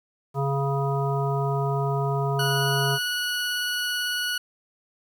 harmonic tone, 138.59 Hz, C#3, in tune, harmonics 1 / 3 / 5 / 7 / 9, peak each -24 / -29 / -31 / -32 / -34 dBFS, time 0.34-2.99 s, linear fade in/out 50 ms
20% pulse tone with vibrato, 1467 Hz, F#6, 15 cents flat, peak -20 dBFS, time 2.39-4.38 s, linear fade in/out 5 ms, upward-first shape triangle, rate 18 Hz, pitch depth 11 cents each way
effects 9-bit

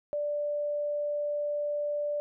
sine tone, 587.3 Hz, D5, in tune, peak -28 dBFS, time 0.13-2.2 s, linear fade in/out 0 ms, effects none

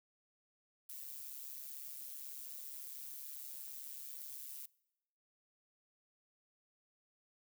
violet noise with amplitude modulation, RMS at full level -45 dBFS, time 0.89-4.66 s, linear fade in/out 5 ms, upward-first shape sine, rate 138 Hz, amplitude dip 70%, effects noise-tail reverb RT60 0.9 s tail -24 dB re dry

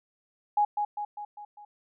sine tone with echo, 830.6 Hz, G#5, in tune, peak -20 dBFS, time 0.57-0.65 s, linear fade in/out 5 ms, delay 200 ms, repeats 5, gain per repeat -5 dB, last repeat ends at 1.65 s, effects none

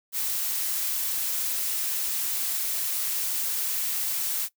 blue noise, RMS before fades -28 dBFS, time 0.12-4.49 s, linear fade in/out 50 ms, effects noise-tail reverb RT60 0.1 s tail -19 dB re dry

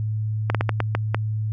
slowing click train, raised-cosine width 0.5 ms, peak -6 dBFS, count 7, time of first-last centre 0.5-1.146 s, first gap 47 ms, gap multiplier 1.33, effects added 108 Hz sine -22 dBFS peak until 1.52 s

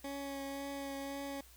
20% pulse tone with vibrato, 277.2 Hz, C#4, in tune, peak -35 dBFS, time 0.04-1.41 s, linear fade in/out 5 ms, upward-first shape triangle, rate 1.9 Hz, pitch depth 16 cents each way, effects added 60 Hz sine -60 dBFS peak until 1.56 s + white hiss -61 dBFS RMS until 1.56 s

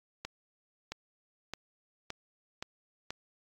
accelerating click train, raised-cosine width 0.2 ms, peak -20 dBFS, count 6, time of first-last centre 0.25-3.105 s, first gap 670 ms, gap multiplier 0.92, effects AAC 48 kbps

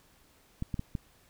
clicks, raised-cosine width 5 ms, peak -20 dBFS, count 4, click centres 0.624 / 0.742 / 0.794 / 0.952 s, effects pink hiss -63 dBFS RMS until 1.29 s

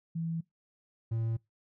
sine / triangle tone pair in turn, 164.81 / 113.52 Hz, E3 / A#2, 0 / -45 cents, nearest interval tritone, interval 645 cents, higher first, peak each -31 / -27 dBFS, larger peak second, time 0.15-0.41 / 1.11-1.37 s, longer neither, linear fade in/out 10 ms, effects noise-tail reverb RT60 0.2 s tail -24 dB re dry

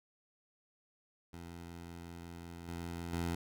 15% pulse tone with level steps, 85.4 Hz, F2, 38 cents flat, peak -40 / -34 / -28 dBFS, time 1.33-3.35 s, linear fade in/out 5 ms, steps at 2.68 / 3.13 s, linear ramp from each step 5 ms, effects none

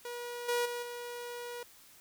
sawtooth tone with level steps, 481.8 Hz, B4, 43 cents flat, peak -35 / -25 / -32 / -36 dBFS, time 0.05-1.63 s, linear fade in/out 2 ms, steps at 0.48 / 0.65 / 0.82 s, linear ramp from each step 10 ms, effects white hiss -58 dBFS RMS until 2 s

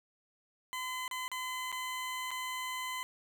20% pulse tone with dropouts, 1020 Hz, C6, 44 cents flat, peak -31 dBFS, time 0.73-3.03 s, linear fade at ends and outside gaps 0 ms, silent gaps 1.079-1.112 / 1.28-1.316 / 1.718-1.726 / 2.307-2.314 s, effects 10-bit

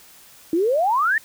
sine exponential sweep, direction up, 311.1 to 1864.7 Hz, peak -16 dBFS, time 0.53-1.18 s, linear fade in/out 2 ms, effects white hiss -48 dBFS RMS until 1.24 s

